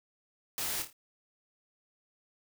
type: noise with echo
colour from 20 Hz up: white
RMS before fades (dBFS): -35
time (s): 0.58-0.82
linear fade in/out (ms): 0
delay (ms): 27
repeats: 4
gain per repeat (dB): -7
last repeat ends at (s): 0.928
effects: none